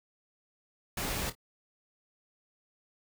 pink noise with echo, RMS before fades -34 dBFS, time 0.97-1.3 s, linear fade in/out 5 ms, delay 26 ms, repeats 2, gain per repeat -12 dB, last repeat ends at 1.352 s, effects none

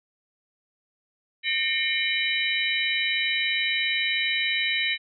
sine tone cluster, 1830 / 2164 / 2362 / 3017 / 3875 Hz, A#6 / C#7 / D7 / F#7 / B7, -32 / -42 / +9 / +33 / -34 cents, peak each -29 dBFS, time 1.43-4.98 s, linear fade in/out 50 ms, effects none

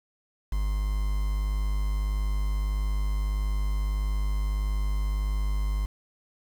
triangle tone with quantisation, 50.8 Hz, G#1, 38 cents flat, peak -22 dBFS, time 0.52-5.86 s, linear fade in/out 5 ms, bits 7, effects none

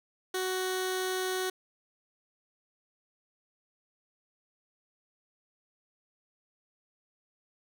15% pulse tone with notch filter, 372.3 Hz, F#4, 11 cents sharp, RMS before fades -32 dBFS, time 0.34-1.5 s, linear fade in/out 5 ms, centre 910 Hz, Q 1.1, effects none

